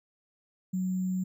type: tone with sample-and-hold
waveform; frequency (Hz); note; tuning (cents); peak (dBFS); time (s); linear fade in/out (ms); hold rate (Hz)
sine; 185; F#3; 0; -27; 0.73-1.24; 10; 7350
effects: none